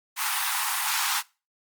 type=high-pass noise; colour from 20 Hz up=pink; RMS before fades=-26 dBFS; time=0.16-1.23 s; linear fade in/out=50 ms; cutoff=800 Hz; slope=96 dB/octave; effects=noise-tail reverb RT60 0.3 s tail -22 dB re dry + Opus 32 kbps